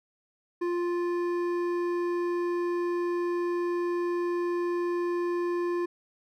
sine tone with hard clipping, 349.2 Hz, F4, in tune, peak -28 dBFS, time 0.61-5.86 s, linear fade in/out 10 ms, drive 10 dB, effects none

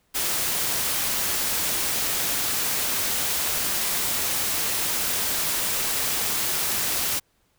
white noise, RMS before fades -25 dBFS, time 0.14-7.2 s, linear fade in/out 20 ms, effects pink hiss -67 dBFS RMS until 7.58 s

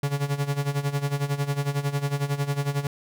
45% pulse tone with tremolo, 141.8 Hz, C#3, 40 cents sharp, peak -21 dBFS, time 0.03-2.87 s, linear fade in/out 2 ms, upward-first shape sine, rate 11 Hz, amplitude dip 80%, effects none

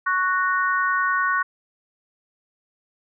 sine chord, F# major, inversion second, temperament just, 1110 / 1480 / 1850 Hz, C#6 / F#6 / A#6, +2 / 0 / -14 cents, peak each -22 / -22 / -27 dBFS, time 0.06-1.43 s, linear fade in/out 10 ms, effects none

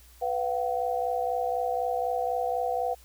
sine tone cluster, 496.5 / 697 / 761 Hz, B4 / F5 / F#5, +9 / -4 / +48 cents, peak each -30 dBFS, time 0.21-2.95 s, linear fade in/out 20 ms, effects added 60 Hz sine -53 dBFS peak until 3.04 s + white hiss -57 dBFS RMS until 3.04 s

